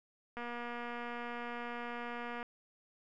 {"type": "click train", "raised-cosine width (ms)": 0.5, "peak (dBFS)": -28, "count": 493, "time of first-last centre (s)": [0.37, 2.429], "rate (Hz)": 239, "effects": []}